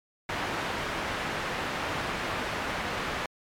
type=low-pass noise; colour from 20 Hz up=white; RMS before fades=-32 dBFS; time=0.29-3.26 s; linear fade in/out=2 ms; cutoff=1900 Hz; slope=12 dB/octave; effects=MP3 96 kbps